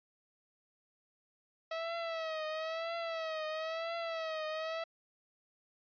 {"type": "tone with vibrato", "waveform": "sawtooth", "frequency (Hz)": 647, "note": "E5", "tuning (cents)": -32, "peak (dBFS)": -32, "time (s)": [1.71, 4.84], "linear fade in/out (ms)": 5, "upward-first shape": "triangle", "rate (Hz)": 1, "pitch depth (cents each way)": 81, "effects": ["resampled to 11025 Hz"]}